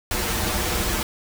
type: noise with comb filter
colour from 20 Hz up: pink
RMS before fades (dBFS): -24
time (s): 0.11-1.03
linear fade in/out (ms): 2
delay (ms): 7.3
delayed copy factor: -0.9
effects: none